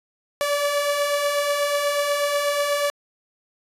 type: beating tone pair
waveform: sawtooth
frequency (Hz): 570 / 578.2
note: C#5 / D5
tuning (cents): +48 / -27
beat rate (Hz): 8.2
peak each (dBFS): -25 / -17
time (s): 0.41-2.9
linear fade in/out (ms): 0
effects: resampled to 32000 Hz